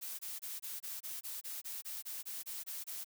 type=noise bursts; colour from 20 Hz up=blue; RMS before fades=-43 dBFS; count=15; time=0.01-3.046 s; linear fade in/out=20 ms; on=180 ms; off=24 ms; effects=none